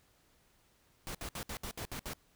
pink noise bursts, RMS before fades -41 dBFS, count 8, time 1.07-2.134 s, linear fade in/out 0 ms, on 77 ms, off 64 ms, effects pink hiss -69 dBFS RMS until 2.35 s

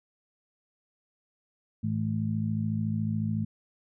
harmonic tone, 53.9 Hz, A1, 35 cents flat, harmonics 2 / 3 / 4, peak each -30 / -33 / -30 dBFS, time 1.83-3.45 s, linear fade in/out 10 ms, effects none

